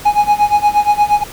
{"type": "tone with tremolo", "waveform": "triangle", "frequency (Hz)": 830.6, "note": "G#5", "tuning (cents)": 0, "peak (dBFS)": -4, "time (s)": [0.05, 1.24], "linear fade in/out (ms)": 10, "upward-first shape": "sine", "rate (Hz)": 8.5, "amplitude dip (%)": 90, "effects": ["pink hiss -32 dBFS RMS until 1.32 s"]}